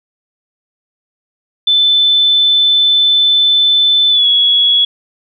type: tone with pitch glide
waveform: sine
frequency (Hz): 3520 to 3359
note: A7 to G#7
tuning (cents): 0 to +19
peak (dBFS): -7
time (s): 1.67-4.85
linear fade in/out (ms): 5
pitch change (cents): -81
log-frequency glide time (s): 4.1-4.26
effects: none